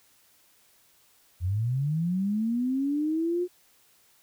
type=linear sweep; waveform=sine; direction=up; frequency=83.1 to 362.7 Hz; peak=-24 dBFS; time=1.4-3.48 s; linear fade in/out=50 ms; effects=white hiss -62 dBFS RMS until 4.22 s